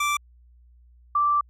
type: tone pair in turn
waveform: 25% pulse / sine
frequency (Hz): 1171 / 1171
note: D6 / D6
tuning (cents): -5 / -5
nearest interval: unison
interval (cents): 0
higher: neither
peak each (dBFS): -18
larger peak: neither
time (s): 0-0.17 / 1.15-1.41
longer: second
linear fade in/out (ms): 5
effects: added 60 Hz sine -51 dBFS peak until 1.49 s + low-pass 12000 Hz 12 dB/octave